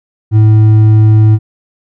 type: tone with hard clipping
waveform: triangle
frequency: 108.4 Hz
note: A2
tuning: 25 cents flat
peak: -4 dBFS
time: 0.31-1.39 s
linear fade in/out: 50 ms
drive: 8 dB
effects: none